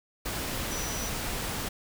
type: tone in noise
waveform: sine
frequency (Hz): 5890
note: F#8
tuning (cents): -9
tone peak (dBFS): -37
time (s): 0.71-1.09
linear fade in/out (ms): 10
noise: pink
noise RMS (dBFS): -33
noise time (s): 0.25-1.69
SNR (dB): -7
effects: none